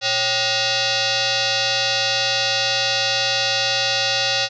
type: tone with frequency modulation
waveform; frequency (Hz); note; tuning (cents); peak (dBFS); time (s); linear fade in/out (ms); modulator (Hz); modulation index
sine; 550; C#5; -14; -17; 0.01-4.49; 50; 666; 7.3
effects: none